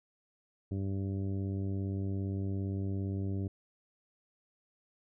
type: harmonic tone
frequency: 97.5 Hz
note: G2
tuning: 9 cents flat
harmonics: 1 / 2 / 3 / 4 / 5 / 6 / 7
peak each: -33 / -39 / -41 / -45 / -56 / -55 / -60 dBFS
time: 0.71-3.48 s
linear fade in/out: 5 ms
effects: none